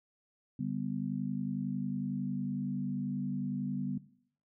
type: chord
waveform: sine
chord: G major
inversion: second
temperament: equal with one note detuned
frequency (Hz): 144.89 / 196 / 246.9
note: D3 / G3 / B3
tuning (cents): -23 / 0 / 0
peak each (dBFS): -37 / -37 / -36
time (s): 0.59-3.98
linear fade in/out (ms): 5
effects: noise-tail reverb RT60 0.6 s tail -17 dB re dry